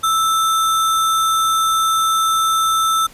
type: tone with sample-and-hold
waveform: sine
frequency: 1318.5 Hz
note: E6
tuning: in tune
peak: -13 dBFS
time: 0.03-3.07 s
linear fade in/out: 10 ms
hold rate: 4900 Hz
effects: pink hiss -44 dBFS RMS until 3.13 s + resampled to 32000 Hz